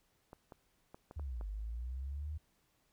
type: clicks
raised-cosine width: 1 ms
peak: -36 dBFS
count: 6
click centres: 0.331 / 0.522 / 0.945 / 1.111 / 1.196 / 1.411 s
type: linear two-way sweep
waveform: sine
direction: down then up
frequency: 78.1 to 49 to 78.1 Hz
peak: -38 dBFS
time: 1.16-2.38 s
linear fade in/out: 10 ms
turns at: 1.47 s
effects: pink hiss -75 dBFS RMS until 2.92 s